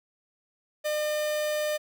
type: tone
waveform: 45% pulse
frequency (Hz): 604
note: D5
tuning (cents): +48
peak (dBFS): -26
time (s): 0.84-1.78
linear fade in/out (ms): 20
effects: none